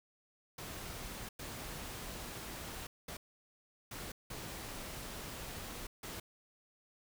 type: noise bursts at uneven times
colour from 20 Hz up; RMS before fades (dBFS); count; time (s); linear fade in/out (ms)
pink; -45; 6; 0.58-1.29 / 1.39-2.87 / 3.08-3.17 / 3.91-4.12 / 4.3-5.87 / 6.03-6.2; 5
effects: none